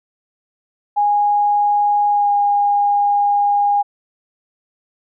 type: tone with pitch glide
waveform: sine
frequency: 824 to 815.5 Hz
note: G#5 to G#5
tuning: -14 to -32 cents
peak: -12 dBFS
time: 0.96-3.83 s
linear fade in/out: 20 ms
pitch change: -18 cents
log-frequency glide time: 2.1-2.31 s
effects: none